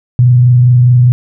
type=tone with frequency modulation; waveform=sine; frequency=123.47 Hz; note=B2; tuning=in tune; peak=-3 dBFS; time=0.19-1.12 s; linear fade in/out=0 ms; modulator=24.8 Hz; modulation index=0.21; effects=none